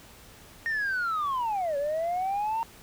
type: linear two-way sweep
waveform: sine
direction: down then up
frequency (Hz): 1852 to 554.4 to 922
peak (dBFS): -24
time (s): 0.66-2.63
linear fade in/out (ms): 0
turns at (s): 1.77
effects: tanh soft clip ceiling -24 dBFS + pink hiss -51 dBFS RMS until 2.82 s